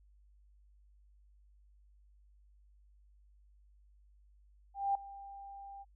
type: tone with ADSR envelope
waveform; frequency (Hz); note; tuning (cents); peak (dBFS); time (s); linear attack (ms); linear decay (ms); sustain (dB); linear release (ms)
sine; 794; G5; +22; -27; 4.74-5.85; 210; 4; -19; 35
effects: added 50 Hz sine -61 dBFS peak until 5.95 s